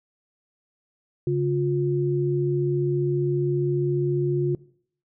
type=tone pair together; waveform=sine; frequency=140.39 / 355.2 Hz; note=C#3 / F4; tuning=+22 / +29 cents; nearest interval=octave + major third; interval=1607 cents; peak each=-23 dBFS; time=1.27-4.55 s; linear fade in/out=2 ms; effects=noise-tail reverb RT60 0.6 s tail -21 dB re dry